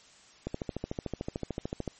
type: click train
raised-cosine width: 2 ms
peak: -19 dBFS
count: 20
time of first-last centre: 0.47-1.877 s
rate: 13.5 Hz
effects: white hiss -57 dBFS RMS until 1.99 s + MP3 32 kbps